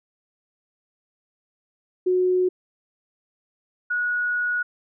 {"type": "tone pair in turn", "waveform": "sine", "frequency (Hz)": [366, 1458.1], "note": ["F#4", "F#6"], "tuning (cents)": [-19, -26], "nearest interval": "2 octaves", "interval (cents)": 2393, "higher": "second", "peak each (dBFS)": [-17, -21], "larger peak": "first", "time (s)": [[2.06, 2.49], [3.9, 4.63]], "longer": "second", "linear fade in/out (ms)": 10, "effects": []}